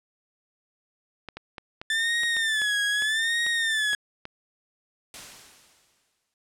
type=clicks; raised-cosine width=0.3 ms; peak=-21 dBFS; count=11; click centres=1.287 / 1.37 / 1.582 / 1.815 / 2.234 / 2.367 / 2.618 / 3.022 / 3.465 / 3.932 / 4.254 s
type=tone with vibrato; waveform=30% pulse; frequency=1760 Hz; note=A6; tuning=in tune; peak=-20 dBFS; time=1.9-3.95 s; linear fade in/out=2 ms; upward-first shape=sine; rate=0.81 Hz; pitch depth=110 cents each way
type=noise with exponential decay; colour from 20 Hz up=white; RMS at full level=-38 dBFS; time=5.14-6.34 s; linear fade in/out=1 ms; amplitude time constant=260 ms
effects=low-pass 9000 Hz 12 dB/octave